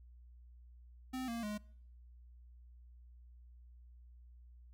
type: tone with pitch steps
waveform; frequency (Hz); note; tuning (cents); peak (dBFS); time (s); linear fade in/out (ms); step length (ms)
square; 257.9 / 232.4 / 209.5; C4 / A#3 / G#3; -25 / -5 / +15; -39; 1.13-1.58; 10; 150
effects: noise-tail reverb RT60 0.7 s tail -25 dB re dry + added 60 Hz sine -55 dBFS peak until 4.73 s